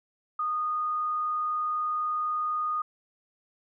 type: tone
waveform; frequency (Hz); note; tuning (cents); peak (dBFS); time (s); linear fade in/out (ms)
sine; 1232; D#6; -17; -26; 0.39-2.82; 5
effects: none